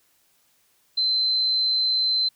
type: tone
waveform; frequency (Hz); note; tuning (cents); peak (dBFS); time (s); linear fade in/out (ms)
sine; 4079; C8; -45; -19; 0.97-2.29; 10
effects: white hiss -64 dBFS RMS until 2.35 s